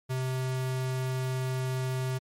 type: tone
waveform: square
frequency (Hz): 129.6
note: C3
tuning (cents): -16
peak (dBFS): -29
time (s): 0.09-2.19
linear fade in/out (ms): 20
effects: MP3 64 kbps